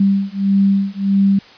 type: beating tone pair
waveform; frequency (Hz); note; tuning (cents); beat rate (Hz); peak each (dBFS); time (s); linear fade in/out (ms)
sine; 196 / 197.6; G3 / G3; 0 / +14; 1.6; -15; 0-1.39; 5
effects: white hiss -42 dBFS RMS until 1.57 s + resampled to 11025 Hz